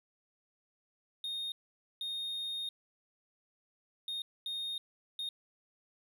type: tone bursts at uneven times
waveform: triangle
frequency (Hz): 3697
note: A#7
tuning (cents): -15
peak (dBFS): -34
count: 5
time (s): 1.24-1.52 / 2.01-2.69 / 4.08-4.22 / 4.46-4.78 / 5.19-5.29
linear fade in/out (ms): 2
effects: none